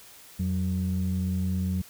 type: tone pair together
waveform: sine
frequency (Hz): 87.31 / 185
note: F2 / F#3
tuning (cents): 0 / 0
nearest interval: octave + minor second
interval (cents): 1300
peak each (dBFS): -26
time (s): 0.39-1.82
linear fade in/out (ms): 10
effects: tanh soft clip ceiling -20 dBFS + white hiss -50 dBFS RMS until 1.89 s